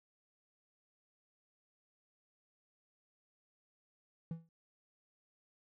triangle tone with exponential decay, 164.81 Hz, E3, in tune, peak -33 dBFS, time 4.31-4.49 s, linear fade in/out 2 ms, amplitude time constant 38 ms, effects none

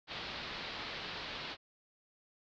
white low-pass noise, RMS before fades -43 dBFS, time 0.07-1.57 s, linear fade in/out 50 ms, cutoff 4500 Hz, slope 48 dB/octave, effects none

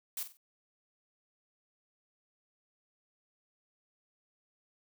blue noise with echo, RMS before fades -37 dBFS, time 0.17-0.23 s, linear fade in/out 2 ms, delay 47 ms, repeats 3, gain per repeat -10 dB, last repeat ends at 0.371 s, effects none

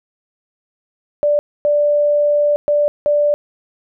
sine tone bursts at uneven times, 587.3 Hz, D5, in tune, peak -11 dBFS, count 4, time 1.23-1.39 / 1.65-2.56 / 2.68-2.88 / 3.06-3.34 s, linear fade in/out 0 ms, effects none

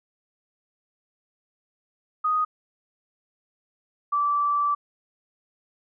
sine tone pair in turn, 1244.5 / 1162.5 Hz, D#6 / D6, 0 / -18 cents, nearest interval minor second, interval 118 cents, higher first, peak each -20 dBFS, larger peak neither, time 2.24-2.45 / 4.12-4.75 s, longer second, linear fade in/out 10 ms, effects none

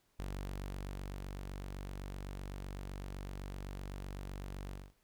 sawtooth tone with ADSR envelope, 47.87 Hz, G1, 40 cents flat, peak -35 dBFS, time 0.19-4.93 s, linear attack 4 ms, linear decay 1100 ms, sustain -3 dB, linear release 210 ms, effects pink hiss -75 dBFS RMS until 5.03 s

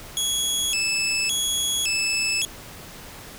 20% pulse tone with vibrato, 2961 Hz, F#7, 1 cent sharp, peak -16 dBFS, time 0.17-2.45 s, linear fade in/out 0 ms, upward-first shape square, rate 0.89 Hz, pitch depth 210 cents each way, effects pink hiss -41 dBFS RMS until 3.38 s

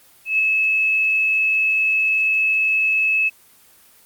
sine tone with ADSR envelope, 2595 Hz, E7, 28 cents flat, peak -13 dBFS, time 0.25-3.3 s, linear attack 140 ms, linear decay 5 ms, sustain -2 dB, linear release 24 ms, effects white hiss -51 dBFS RMS until 4.05 s + Opus 24 kbps

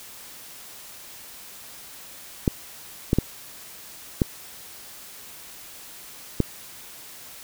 clicks, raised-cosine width 3 ms, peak -5 dBFS, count 5, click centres 2.478 / 3.131 / 3.186 / 4.218 / 6.403 s, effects white hiss -43 dBFS RMS until 7.43 s

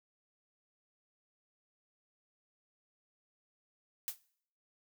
blue noise with exponential decay, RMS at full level -33 dBFS, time 4.08-4.19 s, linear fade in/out 0 ms, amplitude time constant 22 ms, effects noise-tail reverb RT60 0.6 s tail -21 dB re dry

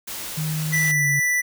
white noise, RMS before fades -32 dBFS, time 0.07-0.92 s, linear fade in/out 10 ms
sine tone with pitch glide, 155.56 to 141.83 Hz, D#3 to C#3, 0 to +40 cents, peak -23 dBFS, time 0.37-1.2 s, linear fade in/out 10 ms, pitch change -160 cents, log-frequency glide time 0.83-1.08 s
square tone, 1975.5 Hz, B6, in tune, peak -19 dBFS, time 0.72-1.42 s, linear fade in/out 20 ms
effects none

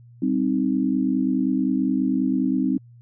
sine chord, C minor, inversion second, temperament equal, 196 / 261.6 / 311.1 Hz, G3 / C4 / Eb4, 0 / 0 / 0 cents, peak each -25 / -21 / -25 dBFS, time 0.22-2.78 s, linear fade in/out 5 ms, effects added 119 Hz sine -45 dBFS peak until 3.01 s

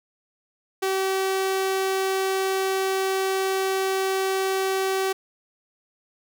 sawtooth tone, 383 Hz, G4, 40 cents flat, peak -18 dBFS, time 0.82-5.13 s, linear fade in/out 10 ms, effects none

